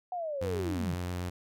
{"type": "linear sweep", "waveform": "sine", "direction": "down", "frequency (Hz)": [740, 140.6], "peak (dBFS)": -32, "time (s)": [0.12, 0.94], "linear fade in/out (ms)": 2}
{"type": "tone with pitch glide", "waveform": "sawtooth", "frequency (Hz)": [91.4, 89.21], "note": ["F#2", "F2"], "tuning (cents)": [-21, 37], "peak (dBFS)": -29, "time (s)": [0.41, 1.3], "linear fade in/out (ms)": 10, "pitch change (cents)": -42, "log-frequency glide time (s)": [0.61, 0.67]}
{"effects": []}